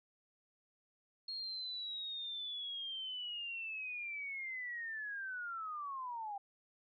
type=linear sweep; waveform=sine; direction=down; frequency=4291 to 784 Hz; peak=-40 dBFS; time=1.28-6.38 s; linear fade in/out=5 ms; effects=none